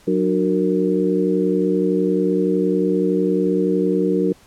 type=harmonic tone with a mistuned harmonic; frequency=92.5 Hz; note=F#2; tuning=in tune; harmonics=2 / 3 / 4 / 5; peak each=-21 / -21 / -21 / -21 dBFS; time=0.07-4.33 s; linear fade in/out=10 ms; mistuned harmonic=3; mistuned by=+130 cents; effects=pink hiss -51 dBFS RMS until 4.46 s + low-pass 12000 Hz 12 dB/octave